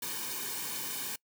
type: noise with comb filter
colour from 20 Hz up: white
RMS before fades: -37 dBFS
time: 0.02-1.16 s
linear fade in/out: 5 ms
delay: 1.5 ms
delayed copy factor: -0.8
effects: noise-tail reverb RT60 0.1 s tail -24 dB re dry